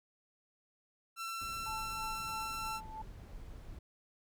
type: tone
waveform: sawtooth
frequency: 1346 Hz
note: E6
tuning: 36 cents sharp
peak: -35 dBFS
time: 1.16-2.81 s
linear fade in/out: 50 ms
type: noise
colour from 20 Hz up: brown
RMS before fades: -49 dBFS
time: 1.41-3.79 s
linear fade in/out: 5 ms
type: tone with tremolo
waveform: sine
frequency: 876 Hz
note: A5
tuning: 8 cents flat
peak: -40 dBFS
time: 1.66-3.02 s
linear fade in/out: 5 ms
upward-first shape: sine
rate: 3.1 Hz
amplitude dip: 70%
effects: none

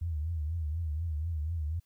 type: tone with vibrato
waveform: sine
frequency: 79.6 Hz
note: D#2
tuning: 40 cents sharp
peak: -30 dBFS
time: 0.01-1.8 s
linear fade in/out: 10 ms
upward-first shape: triangle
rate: 4.1 Hz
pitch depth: 150 cents each way
effects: white hiss -75 dBFS RMS until 1.85 s

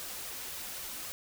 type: noise with flanger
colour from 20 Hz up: white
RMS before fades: -41 dBFS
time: 0-1.12 s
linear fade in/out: 0 ms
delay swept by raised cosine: 1.6 to 4.1 ms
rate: 3.7 Hz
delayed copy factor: +0.5
effects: none

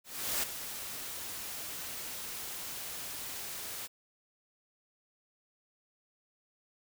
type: noise with ADSR envelope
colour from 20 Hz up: white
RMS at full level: -31 dBFS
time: 0.04-3.88 s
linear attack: 390 ms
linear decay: 11 ms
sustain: -10 dB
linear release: 27 ms
effects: none

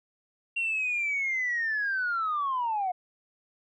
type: linear sweep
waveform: sine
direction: down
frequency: 2763 to 710 Hz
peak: -25 dBFS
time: 0.56-2.92 s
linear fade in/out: 10 ms
effects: tanh soft clip ceiling -22 dBFS

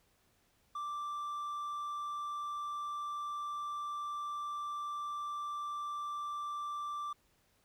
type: tone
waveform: triangle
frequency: 1174.7 Hz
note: D6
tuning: in tune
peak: -35 dBFS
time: 0.75-7.13 s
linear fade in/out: 5 ms
effects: pink hiss -72 dBFS RMS until 7.64 s

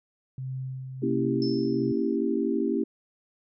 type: tone with tremolo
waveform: sine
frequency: 130.81 Hz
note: C3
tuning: in tune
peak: -30 dBFS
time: 0.38-1.92 s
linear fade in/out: 2 ms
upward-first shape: sine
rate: 1.4 Hz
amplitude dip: 45%
type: chord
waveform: sine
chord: A# diminished seventh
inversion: none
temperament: equal with one note detuned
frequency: 233.1 / 277.2 / 329.6 / 394.7 Hz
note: A#3 / C#4 / E4 / G4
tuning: 0 / 0 / 0 / +12 cents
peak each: -29 dBFS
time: 1.02-2.84 s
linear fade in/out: 10 ms
type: tone with exponential decay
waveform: sine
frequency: 5274 Hz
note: E8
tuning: in tune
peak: -33 dBFS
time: 1.42-2.16 s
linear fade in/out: 1 ms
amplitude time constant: 160 ms
effects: none

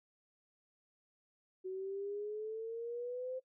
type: exponential sweep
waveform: sine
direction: up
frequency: 371 to 520 Hz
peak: -38 dBFS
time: 1.64-3.4 s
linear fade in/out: 20 ms
effects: noise-tail reverb RT60 0.1 s tail -20 dB re dry

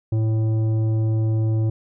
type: tone with tanh clipping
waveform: sine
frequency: 110.4 Hz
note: A2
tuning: 6 cents sharp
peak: -19 dBFS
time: 0.12-1.7 s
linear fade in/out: 5 ms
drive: 10 dB
effects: none

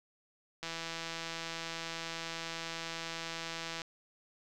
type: click train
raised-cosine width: 0.2 ms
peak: -22 dBFS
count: 527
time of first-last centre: 0.63-3.818 s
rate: 165 Hz
effects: none

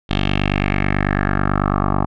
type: tone with low-pass filter sweep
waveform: 10% pulse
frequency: 49.11 Hz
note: G1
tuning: 4 cents sharp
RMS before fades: -18 dBFS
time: 0.09-2.06 s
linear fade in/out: 20 ms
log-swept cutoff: 3400 to 1000 Hz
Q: 3.8
effects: none

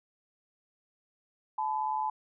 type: tone pair together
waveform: sine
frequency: 865.4 / 1003 Hz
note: A5 / B5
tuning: -29 / +26 cents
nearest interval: minor third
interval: 255 cents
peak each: -30 / -33 dBFS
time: 1.58-2.1 s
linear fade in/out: 5 ms
effects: none

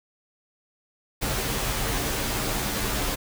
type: noise with comb filter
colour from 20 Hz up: pink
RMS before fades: -27 dBFS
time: 1.21-3.16 s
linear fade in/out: 20 ms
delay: 12 ms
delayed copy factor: -0.6
effects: none

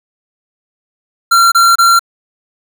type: tone bursts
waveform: square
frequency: 1370 Hz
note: F6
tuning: 34 cents flat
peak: -6 dBFS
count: 3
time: 1.31-1.994 s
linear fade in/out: 10 ms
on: 210 ms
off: 27 ms
effects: none

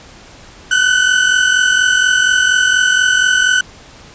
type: tone pair together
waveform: 35% pulse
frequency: 1480 / 1524.2 Hz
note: F#6 / G6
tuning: 0 / -49 cents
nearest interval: minor second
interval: 51 cents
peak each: -11 dBFS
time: 0.71-3.61 s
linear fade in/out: 5 ms
effects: pink hiss -39 dBFS RMS until 4.14 s + resampled to 16000 Hz

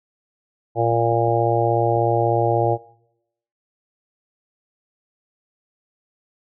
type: harmonic tone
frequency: 116.54 Hz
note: A#2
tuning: in tune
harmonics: 1 / 3 / 4 / 5 / 6 / 7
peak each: -23 / -23 / -23 / -23 / -23 / -23 dBFS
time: 0.75-2.78 s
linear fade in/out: 50 ms
type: clicks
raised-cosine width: 3 ms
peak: -26 dBFS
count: 5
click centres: 0.926 / 1.126 / 1.283 / 1.965 / 2.646 s
effects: noise-tail reverb RT60 0.8 s tail -21 dB re dry

